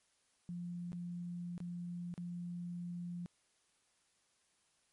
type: tone with dropouts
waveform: sine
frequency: 174.61 Hz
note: F3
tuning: in tune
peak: -40 dBFS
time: 0.49-3.26 s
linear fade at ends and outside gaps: 0 ms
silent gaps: 0.92-0.93 / 1.579-1.603 / 2.14-2.178 s
effects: white hiss -75 dBFS RMS until 4.92 s + MP3 48 kbps